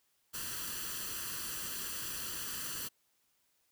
white noise with comb filter, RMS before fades -40 dBFS, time 0.33-2.89 s, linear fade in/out 20 ms, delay 0.67 ms, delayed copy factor +0.7, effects white hiss -75 dBFS RMS until 3.71 s

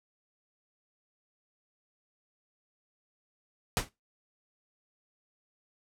pink noise with exponential decay, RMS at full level -23 dBFS, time 3.77-3.89 s, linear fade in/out 0 ms, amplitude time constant 26 ms, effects noise-tail reverb RT60 0.2 s tail -18 dB re dry + low-pass 11000 Hz 12 dB/octave

